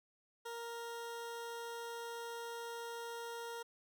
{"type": "tone", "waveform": "20% pulse", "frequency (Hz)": 466.9, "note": "A#4", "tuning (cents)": 3, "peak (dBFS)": -38, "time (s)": [0.45, 3.63], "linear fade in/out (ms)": 10, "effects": []}